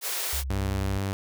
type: high-pass noise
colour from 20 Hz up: white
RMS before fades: -30 dBFS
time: 0.01-0.44 s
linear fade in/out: 50 ms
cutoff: 350 Hz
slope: 96 dB/octave
type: tone with vibrato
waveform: sine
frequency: 65.41 Hz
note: C2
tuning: in tune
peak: -29 dBFS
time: 0.33-0.98 s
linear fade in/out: 0 ms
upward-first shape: triangle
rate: 3 Hz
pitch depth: 78 cents each way
type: tone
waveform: sawtooth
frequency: 97.7 Hz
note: G2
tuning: 5 cents flat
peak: -23 dBFS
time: 0.5-1.13 s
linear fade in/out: 0 ms
effects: none